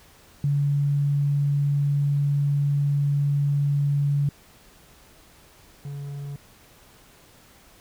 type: tone pair in turn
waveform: sine / triangle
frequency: 142.8 / 141.9 Hz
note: D3 / C#3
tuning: -48 / +41 cents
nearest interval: unison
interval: 11 cents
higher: first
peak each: -19 / -29 dBFS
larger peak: first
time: 0.44-4.29 / 5.85-6.36 s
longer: first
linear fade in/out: 2 ms
effects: pink hiss -53 dBFS RMS until 7.8 s